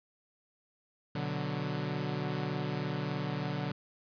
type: chord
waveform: sawtooth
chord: B minor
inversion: none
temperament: equal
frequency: 123.47 / 146.83 / 185 Hz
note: B2 / D3 / F#3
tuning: 0 / 0 / 0 cents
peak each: -35 / -31 / -34 dBFS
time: 1.15-3.72 s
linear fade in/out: 5 ms
effects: resampled to 11025 Hz